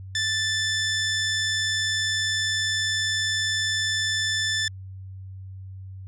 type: tone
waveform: 15% pulse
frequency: 1760 Hz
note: A6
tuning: in tune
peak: -16 dBFS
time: 0.15-4.68 s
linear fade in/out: 2 ms
effects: added 95 Hz sine -36 dBFS peak until 6.07 s + low-pass 8000 Hz 12 dB/octave

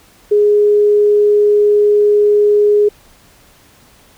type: tone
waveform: sine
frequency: 415.3 Hz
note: G#4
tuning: in tune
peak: -7 dBFS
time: 0.31-2.89 s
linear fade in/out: 10 ms
effects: pink hiss -47 dBFS RMS until 4.17 s

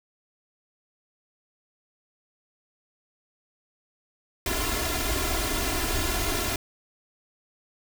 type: noise with comb filter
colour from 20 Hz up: pink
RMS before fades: -27 dBFS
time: 4.46-6.56 s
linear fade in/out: 2 ms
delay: 2.9 ms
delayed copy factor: +0.95
effects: none

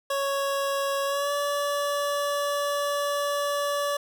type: tone with pitch glide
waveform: 25% pulse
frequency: 554.4 to 574.6 Hz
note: C#5 to D5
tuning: 0 to -38 cents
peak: -21 dBFS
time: 0.1-3.97 s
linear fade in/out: 5 ms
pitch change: +62 cents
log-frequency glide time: 1.05-1.32 s
effects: none

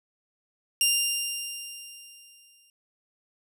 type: tone with exponential decay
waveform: 15% pulse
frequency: 2794 Hz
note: F7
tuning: in tune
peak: -12 dBFS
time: 0.81-2.7 s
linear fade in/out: 1 ms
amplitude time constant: 410 ms
effects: none

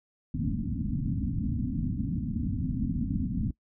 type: low-pass noise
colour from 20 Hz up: white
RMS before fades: -30 dBFS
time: 0.34-3.51 s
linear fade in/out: 5 ms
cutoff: 280 Hz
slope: 96 dB/octave
effects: noise-tail reverb RT60 0.1 s tail -21 dB re dry

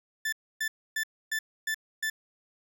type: tone bursts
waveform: 40% pulse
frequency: 1758 Hz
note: A6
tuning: 2 cents flat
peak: -27 dBFS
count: 6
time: 0.25-2.1 s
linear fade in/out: 5 ms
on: 75 ms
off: 280 ms
effects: none

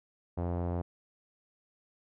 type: tone with low-pass filter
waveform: sawtooth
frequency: 87.2 Hz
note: F2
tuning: 2 cents flat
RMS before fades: -33 dBFS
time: 0.37-0.82 s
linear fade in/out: 10 ms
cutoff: 740 Hz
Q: 1.5
effects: none

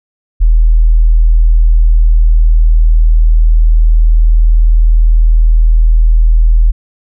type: tone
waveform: sine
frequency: 40.09 Hz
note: E1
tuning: 47 cents flat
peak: -3 dBFS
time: 0.4-6.72 s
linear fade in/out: 20 ms
effects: none

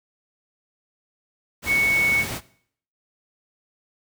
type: tone in noise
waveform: sine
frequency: 2217 Hz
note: C#7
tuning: in tune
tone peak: -17 dBFS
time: 1.66-2.25 s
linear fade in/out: 50 ms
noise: pink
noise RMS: -30 dBFS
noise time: 1.62-2.41 s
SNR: +10 dB
effects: noise-tail reverb RT60 0.6 s tail -19 dB re dry + high-pass 60 Hz 12 dB/octave

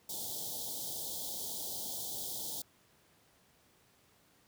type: band-stop noise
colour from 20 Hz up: white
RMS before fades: -40 dBFS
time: 0.09-2.62 s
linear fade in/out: 5 ms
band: 910 to 3200 Hz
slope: 96 dB/octave
effects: pink hiss -67 dBFS RMS until 4.47 s + high-pass 80 Hz 12 dB/octave

